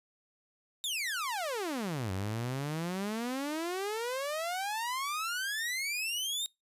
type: exponential two-way sweep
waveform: sawtooth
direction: down then up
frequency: 3741 to 91.9 to 3741 Hz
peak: -29 dBFS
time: 0.84-6.46 s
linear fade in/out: 0 ms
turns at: 2.12 s
effects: noise-tail reverb RT60 0.2 s tail -24 dB re dry + resampled to 32000 Hz